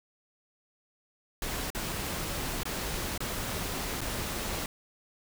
pink noise with dropouts, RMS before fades -34 dBFS, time 1.42-4.66 s, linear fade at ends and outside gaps 2 ms, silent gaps 1.703-1.748 / 2.633-2.654 / 3.178-3.204 / 4.008-4.014 s, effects none

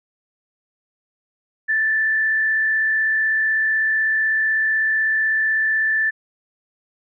sine tone with frequency modulation, 1760 Hz, A6, in tune, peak -16 dBFS, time 1.68-6.11 s, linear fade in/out 20 ms, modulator 44 Hz, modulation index 0.47, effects none

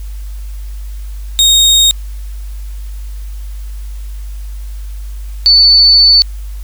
30% pulse / sine tone pair in turn, 3725 / 4493 Hz, A#7 / C#8, -2 / +23 cents, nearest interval minor third, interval 325 cents, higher second, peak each -3 dBFS, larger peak neither, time 1.39-1.91 / 5.46-6.22 s, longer second, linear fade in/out 0 ms, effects added 50 Hz sine -21 dBFS peak until 6.63 s + white hiss -43 dBFS RMS until 6.63 s

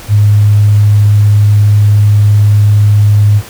sine tone, 103.83 Hz, G#2, in tune, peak -3 dBFS, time 0.08-3.42 s, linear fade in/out 50 ms, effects pink hiss -30 dBFS RMS until 3.49 s

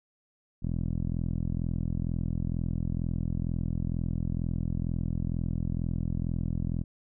10% pulse tone with low-pass filter, 42.15 Hz, E1, 39 cents sharp, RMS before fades -30 dBFS, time 0.62-6.84 s, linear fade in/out 20 ms, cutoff 210 Hz, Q 0.91, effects none

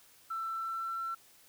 sine tone with pitch glide, 1335 to 1349 Hz, E6 to E6, +22 to +40 cents, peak -33 dBFS, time 0.3-1.15 s, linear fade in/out 10 ms, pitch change +18 cents, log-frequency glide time 0.53-1.02 s, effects tanh soft clip ceiling -29 dBFS + white hiss -61 dBFS RMS until 1.48 s

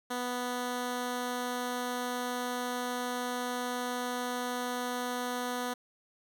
10% pulse tone, 246.9 Hz, B3, in tune, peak -24 dBFS, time 0.1-5.74 s, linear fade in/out 10 ms, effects none

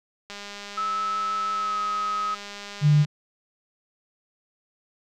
click train, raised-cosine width 0.2 ms, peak -21 dBFS, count 559, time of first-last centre 0.3-3.049 s, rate 203 Hz
sine tone with pitch glide, 1300 to 1270.3 Hz, E6 to D#6, -24 to +36 cents, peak -24 dBFS, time 0.77-2.35 s, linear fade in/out 10 ms, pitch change -40 cents, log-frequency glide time 1.52-1.78 s
sine tone, 148.7 Hz, D3, 22 cents sharp, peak -14 dBFS, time 2.81-3.06 s, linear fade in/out 50 ms
effects none

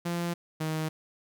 sawtooth tone pair in turn, 172.1 / 157.32 Hz, F3 / D#3, -25 / +19 cents, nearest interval major second, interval 156 cents, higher first, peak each -25 dBFS, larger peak neither, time 0.05-0.34 / 0.6-0.89 s, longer neither, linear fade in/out 10 ms, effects none

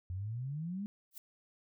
sine exponential sweep, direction up, 87.31 to 211.3 Hz, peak -36 dBFS, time 0.1-0.86 s, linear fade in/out 0 ms
violet noise with exponential growth, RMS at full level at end -42 dBFS, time 1.11-1.18 s, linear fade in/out 2 ms, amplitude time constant 15 ms
effects none

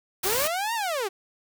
white noise, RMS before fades -27 dBFS, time 0.23-0.48 s, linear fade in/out 10 ms
sawtooth linear two-way sweep, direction up then down, 351.8 to 948 to 359.6 Hz, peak -22 dBFS, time 0.24-1.09 s, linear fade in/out 20 ms, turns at 0.74 s
effects none

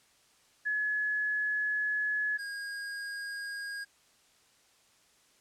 sine / square tone pair in turn, 1700 / 1630.7 Hz, G#6 / G#6, +40 / -32 cents, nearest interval minor second, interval 72 cents, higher first, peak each -28 / -37 dBFS, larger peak first, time 0.65-2.38 / 2.38-3.85 s, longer first, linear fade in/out 20 ms, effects white hiss -65 dBFS RMS until 5.4 s + low-pass 9000 Hz 12 dB/octave

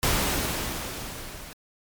pink noise with level ramp, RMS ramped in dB -22 to -42 dBFS, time 0.03-1.53 s, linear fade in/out 0 ms, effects MP3 96 kbps

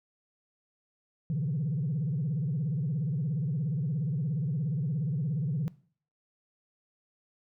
sine tone with vibrato, 146.83 Hz, D3, in tune, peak -26 dBFS, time 1.3-5.68 s, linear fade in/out 0 ms, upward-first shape sine, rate 17 Hz, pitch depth 260 cents each way, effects noise-tail reverb RT60 0.5 s tail -21 dB re dry + tanh soft clip ceiling -24 dBFS

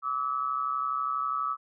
sine tone pair together, 1156.8 / 1289 Hz, D6 / E6, -27 / -39 cents, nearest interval major second, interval 188 cents, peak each -31 / -29 dBFS, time 0.02-1.57 s, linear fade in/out 50 ms, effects none

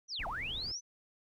sine linear two-way sweep, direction down then up, 6140 to 622.3 to 6140 Hz, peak -36 dBFS, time 0.08-0.81 s, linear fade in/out 50 ms, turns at 0.27 s
brown noise, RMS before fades -46 dBFS, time 0.19-0.72 s, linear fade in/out 5 ms
effects none

